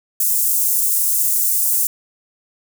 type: high-pass noise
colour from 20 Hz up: white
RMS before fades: -17 dBFS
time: 0.2-1.87 s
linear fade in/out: 2 ms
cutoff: 7500 Hz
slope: 24 dB/octave
effects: none